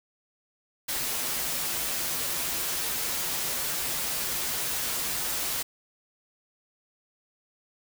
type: noise with comb filter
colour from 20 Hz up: white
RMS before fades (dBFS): -30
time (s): 0.88-5.63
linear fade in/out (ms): 10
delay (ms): 9.8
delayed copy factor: -0.5
effects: none